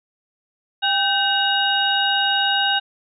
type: tone cluster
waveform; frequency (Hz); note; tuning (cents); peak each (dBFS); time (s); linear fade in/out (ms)
sine; 799 / 1543 / 2869 / 3767; G5 / G6 / F7 / A#7; +33 / -28 / +46 / +17; -22; 0.82-2.8; 20
effects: none